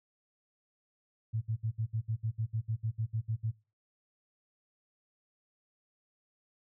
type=tone bursts; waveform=sine; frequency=111.5 Hz; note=A2; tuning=23 cents sharp; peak=-29 dBFS; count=15; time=1.33-3.516 s; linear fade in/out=20 ms; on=86 ms; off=64 ms; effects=noise-tail reverb RT60 0.3 s tail -21 dB re dry